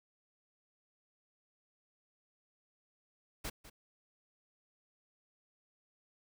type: noise with echo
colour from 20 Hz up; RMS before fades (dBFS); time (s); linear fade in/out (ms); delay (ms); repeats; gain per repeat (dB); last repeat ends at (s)
pink; -40; 3.44-3.5; 10; 200; 1; -14; 3.7
effects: none